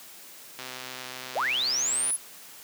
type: click train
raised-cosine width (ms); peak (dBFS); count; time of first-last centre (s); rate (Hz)
0.2; -20; 195; 0.59-2.106; 128
type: linear sweep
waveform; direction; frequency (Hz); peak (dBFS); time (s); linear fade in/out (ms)
sine; up; 376.4 to 10840; -24; 1.35-2.17; 20
effects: white hiss -47 dBFS RMS until 2.63 s + high-pass 150 Hz 12 dB/octave